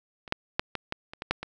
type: clicks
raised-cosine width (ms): 0.3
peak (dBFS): -26 / -8 / -7 / -14 / -14 / -24 / -18 / -8 / -19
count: 9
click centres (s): 0.278 / 0.324 / 0.595 / 0.753 / 0.924 / 1.135 / 1.221 / 1.31 / 1.43
effects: none